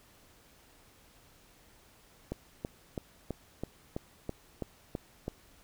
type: click train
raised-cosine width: 2 ms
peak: -21 dBFS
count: 10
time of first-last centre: 2.32-5.281 s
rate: 3.04 Hz
effects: pink hiss -61 dBFS RMS until 5.63 s